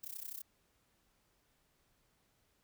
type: noise with amplitude modulation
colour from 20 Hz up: violet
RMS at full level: -42 dBFS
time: 0.03-0.42 s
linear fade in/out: 10 ms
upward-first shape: sine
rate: 32 Hz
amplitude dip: 90%
effects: pink hiss -75 dBFS RMS until 2.63 s